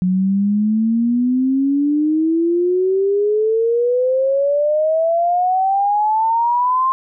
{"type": "exponential sweep", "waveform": "sine", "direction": "up", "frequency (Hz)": [180.8, 1062], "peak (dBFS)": -13, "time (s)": [0.02, 6.92], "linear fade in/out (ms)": 0, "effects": []}